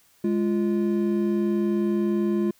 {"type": "tone pair together", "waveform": "triangle", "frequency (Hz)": [207.7, 346.2], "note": ["G#3", "F4"], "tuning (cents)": [0, -15], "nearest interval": "major sixth", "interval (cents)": 885, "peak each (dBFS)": [-21, -22], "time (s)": [0.24, 2.51], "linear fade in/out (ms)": 5, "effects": ["white hiss -60 dBFS RMS until 2.59 s"]}